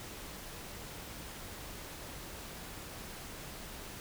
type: silence
effects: pink hiss -46 dBFS RMS until 4 s